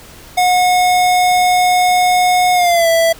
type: tone with pitch glide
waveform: square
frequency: 726 to 661.9 Hz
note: F#5 to E5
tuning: -33 to +7 cents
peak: -10 dBFS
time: 0.37-3.13 s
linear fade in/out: 10 ms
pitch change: -160 cents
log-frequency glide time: 2.54-2.88 s
effects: pink hiss -38 dBFS RMS until 3.19 s